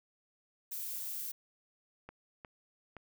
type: noise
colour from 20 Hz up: violet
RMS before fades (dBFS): -40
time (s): 0.71-1.32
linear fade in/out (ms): 10
type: clicks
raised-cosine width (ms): 0.5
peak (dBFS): -32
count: 3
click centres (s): 2.09 / 2.448 / 2.967
effects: none